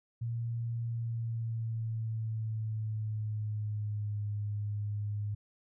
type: tone with pitch glide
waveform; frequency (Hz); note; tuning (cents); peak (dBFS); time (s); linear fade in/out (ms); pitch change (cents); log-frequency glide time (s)
sine; 116.54 to 103.83; A#2 to G#2; 0 to 0; -32; 0.21-5.35; 10; -200; 0.84-4.22
effects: none